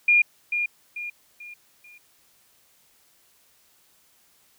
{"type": "tone with echo", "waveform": "sine", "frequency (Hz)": 2419, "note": "D#7", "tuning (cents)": -49, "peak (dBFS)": -14, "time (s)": [0.08, 0.22], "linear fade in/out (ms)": 5, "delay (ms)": 440, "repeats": 4, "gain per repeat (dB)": -8, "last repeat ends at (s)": 1.98, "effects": ["white hiss -61 dBFS RMS until 4.58 s"]}